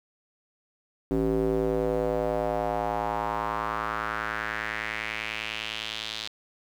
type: tone with band-pass filter sweep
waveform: square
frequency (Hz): 55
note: A1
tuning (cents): 0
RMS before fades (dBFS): -29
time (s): 1.11-6.28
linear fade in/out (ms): 0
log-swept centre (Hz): 330 to 3900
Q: 3
effects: 9-bit